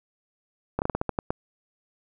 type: slowing click train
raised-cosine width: 1 ms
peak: -11 dBFS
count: 9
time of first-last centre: 0.79-1.305 s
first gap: 29 ms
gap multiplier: 1.22
effects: none